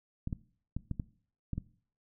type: clicks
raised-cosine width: 5 ms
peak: -22 dBFS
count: 7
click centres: 0.274 / 0.328 / 0.766 / 0.913 / 0.998 / 1.533 / 1.58 s
effects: noise-tail reverb RT60 0.5 s tail -19 dB re dry